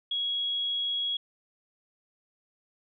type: tone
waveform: sine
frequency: 3322 Hz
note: G#7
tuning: in tune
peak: -27 dBFS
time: 0.11-1.17 s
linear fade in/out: 5 ms
effects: none